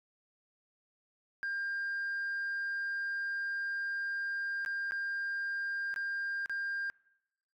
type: tone with dropouts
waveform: sine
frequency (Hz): 1600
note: G6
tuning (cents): +35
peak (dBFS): -31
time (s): 1.43-6.9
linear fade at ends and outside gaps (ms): 0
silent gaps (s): 4.649-4.661 / 4.91-4.92 / 5.941-5.961 / 6.459-6.496
effects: noise-tail reverb RT60 0.9 s tail -24 dB re dry + tanh soft clip ceiling -31 dBFS